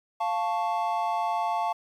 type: chord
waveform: triangle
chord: F augmented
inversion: none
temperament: equal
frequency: 698.5 / 880 / 1108.7 Hz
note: F5 / A5 / C#6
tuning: 0 / 0 / 0 cents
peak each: -27 / -26 / -31 dBFS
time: 0.2-1.73 s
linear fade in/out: 10 ms
effects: 10-bit